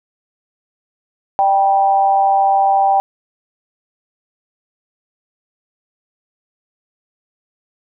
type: tone with amplitude modulation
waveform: sine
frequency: 784 Hz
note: G5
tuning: in tune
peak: -7 dBFS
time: 1.39-3 s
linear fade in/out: 0 ms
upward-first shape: sine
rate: 186 Hz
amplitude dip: 65%
effects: none